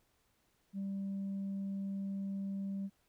sine tone, 196 Hz, G3, in tune, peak -34 dBFS, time 0.73-2.9 s, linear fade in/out 50 ms, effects tanh soft clip ceiling -34 dBFS + pink hiss -75 dBFS RMS until 3.08 s

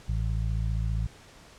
harmonic tone, 55 Hz, A1, in tune, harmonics 1 / 2 / 3, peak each -27 / -30 / -37 dBFS, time 0.08-1.07 s, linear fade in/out 10 ms, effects pink hiss -52 dBFS RMS until 1.58 s + low-pass 8000 Hz 12 dB/octave

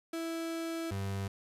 35% pulse tone pair in turn, 329.6 / 97.99 Hz, E4 / G2, 0 / 0 cents, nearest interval octave + major sixth, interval 2100 cents, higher first, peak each -33 / -32 dBFS, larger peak second, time 0.13-0.91 / 0.91-1.28 s, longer first, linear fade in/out 5 ms, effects resampled to 32000 Hz + 11-bit

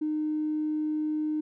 triangle tone with tanh clipping, 306.4 Hz, D#4, 27 cents flat, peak -26 dBFS, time 0.01-1.41 s, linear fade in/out 10 ms, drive 4 dB, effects none

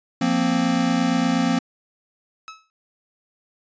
square chord, F suspended fourth, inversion none, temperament equal, 174.61 / 233.1 / 261.6 Hz, F3 / Bb3 / C4, 0 / 0 / 0 cents, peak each -25 / -23 / -22 dBFS, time 0.21-1.59 s, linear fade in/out 5 ms
sawtooth tone with exponential decay, 1295 Hz, E6, 31 cents flat, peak -28 dBFS, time 2.48-2.7 s, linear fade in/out 0 ms, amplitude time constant 47 ms
effects resampled to 16000 Hz

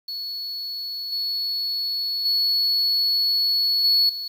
triangle tone with level steps, 4393 Hz, C#8, 16 cents flat, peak -27 / -22 / -17 / -14 / -27 dBFS, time 0.08-4.28 s, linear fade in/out 5 ms, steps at 1.12 / 2.25 / 3.84 / 4.09 s, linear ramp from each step 5 ms, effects 8-bit

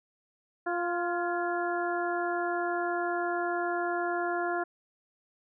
harmonic tone with a mistuned harmonic, 349.2 Hz, F4, in tune, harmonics 1 / 2 / 3 / 4 / 5, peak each -32 / -32 / -38 / -35 / -39 dBFS, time 0.66-4.64 s, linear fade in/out 10 ms, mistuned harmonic 5, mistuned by -46 cents, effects none

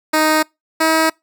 10% pulse tone pair in turn, 311.1 / 320 Hz, D#4 / D#4, 0 / +49 cents, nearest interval unison, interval 49 cents, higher second, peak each -4 dBFS, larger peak neither, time 0.13-0.43 / 0.8-1.1 s, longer neither, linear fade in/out 10 ms, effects noise-tail reverb RT60 0.2 s tail -26 dB re dry

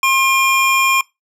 square tone pair together, 1069.1 / 2400 Hz, C6 / D7, +37 / +37 cents, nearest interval octave + major second, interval 1400 cents, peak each -15 dBFS, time 0.03-1.01 s, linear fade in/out 2 ms, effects noise-tail reverb RT60 0.2 s tail -22 dB re dry + low-pass 12000 Hz 12 dB/octave

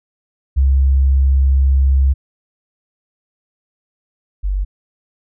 sine tone pair in turn, 67.4 / 48.06 Hz, C#2 / G1, -48 / -34 cents, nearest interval tritone, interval 586 cents, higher first, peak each -9 / -15 dBFS, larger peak first, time 0.56-2.14 / 4.43-4.65 s, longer first, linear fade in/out 20 ms, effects none

